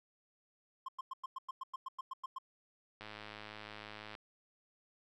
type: tone bursts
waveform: triangle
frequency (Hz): 1057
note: C6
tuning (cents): +17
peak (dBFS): -37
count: 13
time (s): 0.86-2.385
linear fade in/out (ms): 5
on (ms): 25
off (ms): 100
type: click train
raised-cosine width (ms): 0.3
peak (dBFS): -31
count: 122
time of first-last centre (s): 3.01-4.152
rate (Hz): 106
effects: none